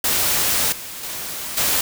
white noise with level steps, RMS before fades -19 / -33 / -29 / -19 dBFS, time 0.04-1.81 s, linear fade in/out 2 ms, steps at 0.72 / 1.03 / 1.57 s, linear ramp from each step 5 ms, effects none

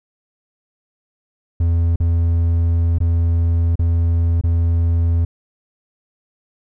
triangle tone with dropouts, 84.1 Hz, E2, 35 cents sharp, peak -11 dBFS, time 1.6-5.25 s, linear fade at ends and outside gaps 5 ms, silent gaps 1.959-2.001 / 2.985-3.003 / 3.756-3.792 / 4.412-4.437 s, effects none

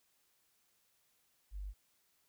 sine tone, 49.17 Hz, G1, 6 cents sharp, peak -40 dBFS, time 1.51-1.74 s, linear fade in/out 50 ms, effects white hiss -75 dBFS RMS until 2.28 s

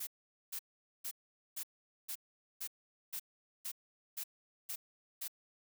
blue noise bursts, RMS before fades -41 dBFS, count 11, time 0-5.281 s, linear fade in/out 10 ms, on 71 ms, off 450 ms, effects none

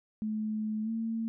sine tone with pitch glide, 215.6 to 225.8 Hz, A3 to A3, -35 to +45 cents, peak -30 dBFS, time 0.22-1.28 s, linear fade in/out 0 ms, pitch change +80 cents, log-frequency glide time 0.83-0.9 s, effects none

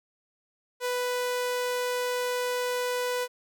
sawtooth tone, 494.9 Hz, B4, 4 cents sharp, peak -23 dBFS, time 0.8-3.28 s, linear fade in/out 50 ms, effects none

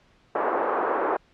pink band-pass noise, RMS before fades -25 dBFS, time 0.35-1.17 s, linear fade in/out 5 ms, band 380 to 1300 Hz, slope 24 dB/octave, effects pink hiss -60 dBFS RMS until 1.33 s + low-pass 4000 Hz 12 dB/octave

